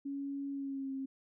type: tone with pitch glide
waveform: sine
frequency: 278.8 to 268.4 Hz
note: C#4 to C4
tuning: +10 to +44 cents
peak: -36 dBFS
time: 0.05-1.06 s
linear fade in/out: 10 ms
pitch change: -66 cents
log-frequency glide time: 0.51-0.92 s
effects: none